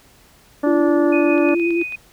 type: harmonic tone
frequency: 291.2 Hz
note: D4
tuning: 15 cents flat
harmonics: 1 / 2 / 3 / 4 / 5 / 6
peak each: -17 / -20 / -30 / -29 / -33 / -36 dBFS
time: 0.63-1.55 s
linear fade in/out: 10 ms
type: tone with vibrato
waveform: sine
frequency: 340.1 Hz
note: F4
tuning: 46 cents flat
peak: -16 dBFS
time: 0.66-1.83 s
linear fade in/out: 10 ms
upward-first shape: square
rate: 10 Hz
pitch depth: 18 cents each way
type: tone with tremolo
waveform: sine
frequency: 2490 Hz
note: D#7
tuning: 1 cent sharp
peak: -21 dBFS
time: 1.12-1.96 s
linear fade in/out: 10 ms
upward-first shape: triangle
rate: 6.1 Hz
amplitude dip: 60%
type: click train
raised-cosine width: 0.3 ms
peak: -23 dBFS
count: 6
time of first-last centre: 1.38-1.923 s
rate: 9.2 Hz
effects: pink hiss -51 dBFS RMS until 2.12 s

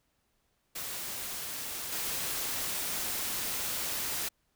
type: noise with level steps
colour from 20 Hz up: white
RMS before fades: -38 / -34 dBFS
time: 0.75-4.29 s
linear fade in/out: 10 ms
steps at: 1.92 s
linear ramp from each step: 5 ms
effects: pink hiss -75 dBFS RMS until 4.55 s

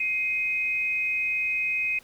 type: tone pair together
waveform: sine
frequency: 2117 / 2518 Hz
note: C7 / D#7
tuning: +20 / +20 cents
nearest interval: minor third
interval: 300 cents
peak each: -33 / -24 dBFS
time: 0-1.99 s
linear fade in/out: 5 ms
effects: pink hiss -55 dBFS RMS until 2.03 s

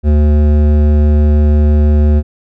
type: tone with hard clipping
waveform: sine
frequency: 74.5 Hz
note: D2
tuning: 25 cents sharp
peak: -8 dBFS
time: 0.03-2.23 s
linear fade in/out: 50 ms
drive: 13 dB
effects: none

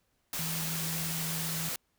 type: tone in noise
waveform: sine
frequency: 162.5 Hz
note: E3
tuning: 24 cents flat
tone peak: -36 dBFS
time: 0.39-1.69 s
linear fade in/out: 2 ms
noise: white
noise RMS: -35 dBFS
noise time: 0.33-1.76 s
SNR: -4 dB
effects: pink hiss -75 dBFS RMS until 1.98 s

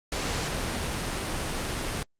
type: noise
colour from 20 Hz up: pink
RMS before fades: -30 dBFS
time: 0.12-2.03 s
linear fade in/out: 2 ms
effects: low-pass 9000 Hz 12 dB/octave + Opus 48 kbps

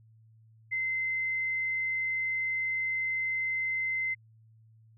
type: tone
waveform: sine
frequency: 2067 Hz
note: C7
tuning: 22 cents flat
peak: -28 dBFS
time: 0.71-4.15 s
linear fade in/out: 20 ms
effects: added 111 Hz sine -56 dBFS peak until 4.97 s

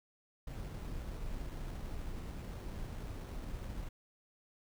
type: noise with sample-and-hold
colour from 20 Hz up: brown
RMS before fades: -42 dBFS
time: 0.47-3.89 s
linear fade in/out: 5 ms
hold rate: 4900 Hz
effects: none

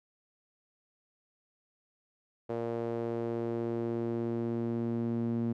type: tone with band-pass filter sweep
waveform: sawtooth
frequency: 116.54 Hz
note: A#2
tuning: in tune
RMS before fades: -33 dBFS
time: 2.49-5.53 s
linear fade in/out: 10 ms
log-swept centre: 490 to 240 Hz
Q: 2.2
effects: none

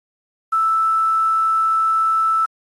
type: tone with quantisation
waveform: sine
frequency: 1318.5 Hz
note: E6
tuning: in tune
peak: -14 dBFS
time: 0.52-2.46 s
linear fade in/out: 10 ms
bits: 7
effects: AAC 32 kbps

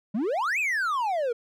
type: exponential two-way sweep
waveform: triangle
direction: up then down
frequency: 190.9 to 2637 to 452.5 Hz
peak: -22 dBFS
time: 0.14-1.33 s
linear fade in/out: 10 ms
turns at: 0.59 s
effects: none

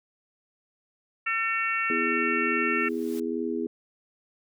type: harmonic tone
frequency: 450 Hz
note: A4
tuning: 39 cents sharp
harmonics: 3 / 4 / 5 / 6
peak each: -30 / -30 / -30 / -30 dBFS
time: 1.26-2.89 s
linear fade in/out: 10 ms
type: chord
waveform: sine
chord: E major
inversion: second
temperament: just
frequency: 247.2 / 329.6 / 412 Hz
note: B3 / E4 / G#4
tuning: +2 / 0 / -14 cents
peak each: -31 dBFS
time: 1.9-3.67 s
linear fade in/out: 2 ms
type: noise with exponential growth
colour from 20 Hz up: white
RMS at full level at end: -44 dBFS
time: 2.46-3.2 s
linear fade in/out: 5 ms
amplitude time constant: 160 ms
effects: none

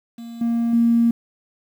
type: tone with level steps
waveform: triangle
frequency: 233.1 Hz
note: A#3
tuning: in tune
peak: -30 / -15 / -9 dBFS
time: 0.18-1.11 s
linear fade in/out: 5 ms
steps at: 0.41 / 0.73 s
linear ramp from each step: 5 ms
effects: tanh soft clip ceiling -11 dBFS + 8-bit

